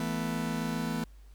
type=chord; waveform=40% pulse; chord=E suspended fourth; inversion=none; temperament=just; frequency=164.81 / 219.8 / 247.2 Hz; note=E3 / A3 / B3; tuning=0 / -2 / +2 cents; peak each=-34 dBFS; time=0-1.04 s; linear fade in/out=2 ms; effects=added 50 Hz sine -49 dBFS peak until 1.34 s + pink hiss -66 dBFS RMS until 1.34 s